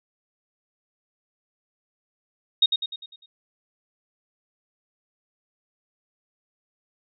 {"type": "tone with echo", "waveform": "sine", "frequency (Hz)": 3729, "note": "A#7", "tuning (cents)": 0, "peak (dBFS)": -13, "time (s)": [2.62, 2.66], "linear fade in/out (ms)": 5, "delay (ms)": 100, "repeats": 6, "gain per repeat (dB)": -6, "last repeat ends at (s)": 3.26, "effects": []}